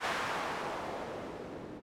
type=noise with low-pass filter sweep; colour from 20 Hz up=blue; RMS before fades=-38 dBFS; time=0-1.82 s; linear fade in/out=50 ms; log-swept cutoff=1400 to 310 Hz; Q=1; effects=none